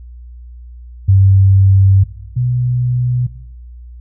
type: tone pair in turn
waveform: sine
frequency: 96.8 / 123.91 Hz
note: G2 / B2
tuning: -21 / +6 cents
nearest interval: major third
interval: 427 cents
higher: second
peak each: -5 / -12 dBFS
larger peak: first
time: 1.08-2.04 / 2.36-3.27 s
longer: first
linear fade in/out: 10 ms
effects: noise-tail reverb RT60 0.8 s tail -18 dB re dry + added 60 Hz sine -31 dBFS peak until 4 s